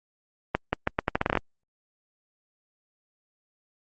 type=accelerating click train; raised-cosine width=0.5 ms; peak=-7 dBFS; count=12; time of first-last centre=0.55-1.373 s; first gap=180 ms; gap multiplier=0.8; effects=Opus 32 kbps